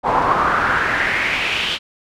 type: noise with band-pass filter sweep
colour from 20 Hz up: brown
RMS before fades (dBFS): -18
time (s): 0.03-1.79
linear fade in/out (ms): 50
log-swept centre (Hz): 890 to 3200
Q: 3.8
effects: none